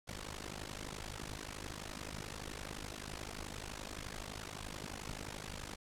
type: noise with amplitude modulation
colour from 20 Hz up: pink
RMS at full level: -41 dBFS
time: 0.07-5.76 s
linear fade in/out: 20 ms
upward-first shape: sine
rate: 51.6 Hz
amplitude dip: 95%
effects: low-pass 9000 Hz 12 dB/octave